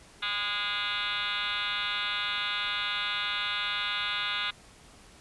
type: tone with frequency modulation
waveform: sine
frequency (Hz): 2489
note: D#7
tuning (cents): 0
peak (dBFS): -28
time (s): 0.22-4.51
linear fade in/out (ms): 10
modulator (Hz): 210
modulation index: 6.5
effects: pink hiss -54 dBFS RMS until 5.2 s + resampled to 24000 Hz